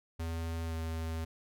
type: tone with pitch glide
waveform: square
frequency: 82.41 to 81.23 Hz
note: E2 to E2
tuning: 0 to -25 cents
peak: -35 dBFS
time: 0.19-1.25 s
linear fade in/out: 10 ms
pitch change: -25 cents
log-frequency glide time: 0.66-0.74 s
effects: none